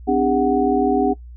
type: tone cluster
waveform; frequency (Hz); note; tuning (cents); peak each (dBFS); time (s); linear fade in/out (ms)
sine; 258 / 297.7 / 404.1 / 742; C4 / D4 / G#4 / F#5; -24 / +24 / -47 / +5; -20; 0.07-1.14; 20
effects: noise-tail reverb RT60 0.1 s tail -20 dB re dry + added 60 Hz sine -35 dBFS peak until 1.36 s